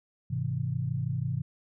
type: chord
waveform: sine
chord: Ab augmented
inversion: none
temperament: just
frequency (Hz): 103.83 / 129.78 / 162.23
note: Ab2 / C3 / E3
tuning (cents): 0 / -14 / -27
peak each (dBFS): -34 / -30 / -34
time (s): 0.3-1.42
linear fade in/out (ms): 10
effects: none